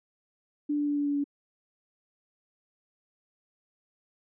sine tone with pitch steps, 293.7 / 292 / 290.3 / 288.7 / 287 / 285.3 Hz, D4 / D4 / D4 / D4 / D4 / C#4, 0 / -10 / -20 / -30 / -40 / +50 cents, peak -25 dBFS, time 0.69-1.242 s, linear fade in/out 10 ms, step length 92 ms, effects none

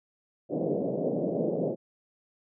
white band-pass noise, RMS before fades -29 dBFS, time 0.49-1.76 s, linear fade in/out 50 ms, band 140 to 600 Hz, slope 48 dB/octave, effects none

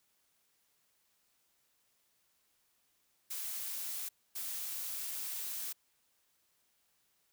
blue noise bursts at uneven times, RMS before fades -40 dBFS, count 2, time 3.3-4.09 / 4.35-5.73 s, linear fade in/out 10 ms, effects white hiss -75 dBFS RMS until 7.32 s

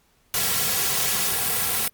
white noise with comb filter, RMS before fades -23 dBFS, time 0.34-1.88 s, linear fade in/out 2 ms, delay 3.3 ms, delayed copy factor -0.85, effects pink hiss -63 dBFS RMS until 1.93 s + Opus 48 kbps

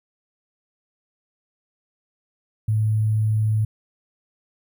sine tone with sample-and-hold, 108.3 Hz, A2, 27 cents flat, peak -17 dBFS, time 2.68-3.65 s, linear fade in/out 5 ms, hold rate 11025 Hz, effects none

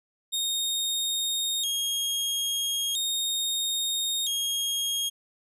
sawtooth tone with vibrato, 3475 Hz, A7, 22 cents flat, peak -23 dBFS, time 0.32-5.1 s, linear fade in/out 20 ms, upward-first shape square, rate 0.38 Hz, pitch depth 110 cents each way, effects resampled to 32000 Hz

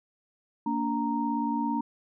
sine tone cluster, 230.5 / 288.3 / 930 Hz, A#3 / D4 / A#5, -19 / -32 / -4 cents, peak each -30 dBFS, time 0.66-1.81 s, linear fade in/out 5 ms, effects none

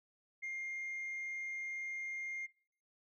sine tone, 2117 Hz, C7, 20 cents sharp, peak -37 dBFS, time 0.42-2.47 s, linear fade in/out 20 ms, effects noise-tail reverb RT60 0.5 s tail -22 dB re dry + tanh soft clip ceiling -37 dBFS

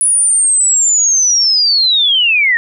sine linear sweep, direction down, 9950 to 1816 Hz, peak -8 dBFS, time 0.01-2.57 s, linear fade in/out 0 ms, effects none

